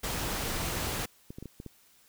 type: noise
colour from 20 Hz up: pink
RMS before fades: -33 dBFS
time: 0.03-1.06 s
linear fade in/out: 10 ms
type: clicks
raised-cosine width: 3 ms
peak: -28 dBFS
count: 6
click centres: 1.305 / 1.385 / 1.426 / 1.457 / 1.601 / 1.663 s
effects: white hiss -62 dBFS RMS until 2.08 s